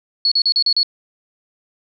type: tone bursts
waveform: sine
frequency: 4378 Hz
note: C#8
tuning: 22 cents flat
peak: -12 dBFS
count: 6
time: 0.25-0.831 s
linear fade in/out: 2 ms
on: 66 ms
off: 37 ms
effects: none